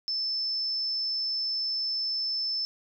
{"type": "tone", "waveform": "sine", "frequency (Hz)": 5274, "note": "E8", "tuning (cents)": 0, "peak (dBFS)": -27, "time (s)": [0.08, 2.65], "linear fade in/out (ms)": 0, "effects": ["11-bit"]}